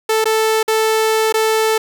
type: tone with dropouts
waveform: sawtooth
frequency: 440 Hz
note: A4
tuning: in tune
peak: -9 dBFS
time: 0.09-1.78 s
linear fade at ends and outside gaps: 5 ms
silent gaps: 0.243-0.255 / 0.63-0.679 / 1.325-1.34 s
effects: none